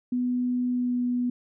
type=tone with pitch glide; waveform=sine; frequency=247.8 to 245.7 Hz; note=B3 to B3; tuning=+6 to -9 cents; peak=-23 dBFS; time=0.12-1.3 s; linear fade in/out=5 ms; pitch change=-15 cents; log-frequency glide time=0.72-0.98 s; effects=none